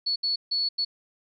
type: tone bursts at uneven times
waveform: sine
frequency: 4412 Hz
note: C#8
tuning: 9 cents flat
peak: -23 dBFS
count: 4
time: 0.06-0.16 / 0.23-0.36 / 0.51-0.69 / 0.78-0.85 s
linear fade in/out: 10 ms
effects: none